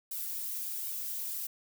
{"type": "noise with flanger", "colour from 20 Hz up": "violet", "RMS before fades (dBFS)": -37, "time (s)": [0.11, 1.47], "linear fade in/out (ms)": 5, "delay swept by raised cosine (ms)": [1.3, 3.8], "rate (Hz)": 1.3, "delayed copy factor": 0.75, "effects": []}